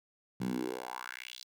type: tone with high-pass filter sweep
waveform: 10% pulse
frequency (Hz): 62.3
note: B1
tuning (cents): +16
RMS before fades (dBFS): -39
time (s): 0.4-1.44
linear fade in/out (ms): 10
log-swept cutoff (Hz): 150 to 4600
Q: 3.5
effects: none